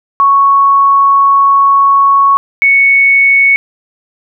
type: tone pair in turn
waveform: sine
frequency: 1108.7 / 2217 Hz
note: C#6 / C#7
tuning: 0 / 0 cents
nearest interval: octave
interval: 1200 cents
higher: second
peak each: -4 dBFS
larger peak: neither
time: 0.2-2.37 / 2.62-3.56 s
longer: first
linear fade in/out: 0 ms
effects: none